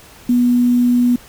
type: tone with quantisation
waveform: sine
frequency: 244.1 Hz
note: B3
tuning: 20 cents flat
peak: -10 dBFS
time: 0.29-1.16 s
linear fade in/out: 5 ms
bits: 6
effects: pink hiss -42 dBFS RMS until 1.28 s